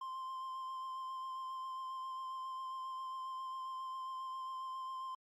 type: tone with vibrato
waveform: triangle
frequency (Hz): 1046.5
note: C6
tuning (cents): 0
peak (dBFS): -39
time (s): 0.01-5.15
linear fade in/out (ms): 5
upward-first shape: sine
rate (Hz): 7.4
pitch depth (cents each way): 16
effects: Opus 48 kbps